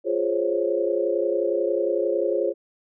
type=chord; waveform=sine; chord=Db major seventh; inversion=first; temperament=equal; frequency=349.2 / 415.3 / 523.3 / 554.4 Hz; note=F4 / Ab4 / C5 / Db5; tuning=0 / 0 / 0 / 0 cents; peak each=-26 dBFS; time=0.04-2.54 s; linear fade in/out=50 ms; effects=none